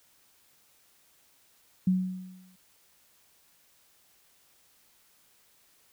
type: tone with exponential decay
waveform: sine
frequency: 185 Hz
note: F#3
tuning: in tune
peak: -19 dBFS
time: 1.87-2.56 s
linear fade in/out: 5 ms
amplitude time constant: 150 ms
effects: white hiss -64 dBFS RMS until 5.92 s